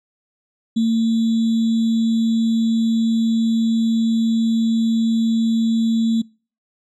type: tone with sample-and-hold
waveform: sine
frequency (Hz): 226.5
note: A#3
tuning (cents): -50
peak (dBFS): -14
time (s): 0.76-6.22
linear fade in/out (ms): 10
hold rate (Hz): 3675
effects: noise-tail reverb RT60 0.4 s tail -26 dB re dry + low-pass 6000 Hz 12 dB/octave